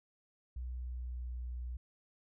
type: tone with pitch glide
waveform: sine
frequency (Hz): 62 to 61.11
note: B1 to B1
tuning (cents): +7 to -18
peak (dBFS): -38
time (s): 0.56-1.77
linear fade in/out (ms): 5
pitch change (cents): -25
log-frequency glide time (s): 0.71-1.39
effects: none